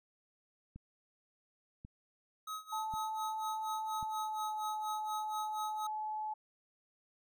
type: click train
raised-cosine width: 5 ms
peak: -36 dBFS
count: 4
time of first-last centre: 0.76-4.028 s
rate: 0.918 Hz
type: tone with tremolo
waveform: square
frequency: 1271 Hz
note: D#6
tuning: 36 cents sharp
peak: -39 dBFS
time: 2.47-5.87 s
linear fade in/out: 5 ms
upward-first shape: sine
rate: 4.2 Hz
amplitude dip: 90%
type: tone with pitch glide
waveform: sine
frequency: 874 to 859 Hz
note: A5 to A5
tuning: -12 to -42 cents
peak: -36 dBFS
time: 2.72-6.34 s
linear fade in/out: 10 ms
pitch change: -30 cents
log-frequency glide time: 3.95-4.55 s
effects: none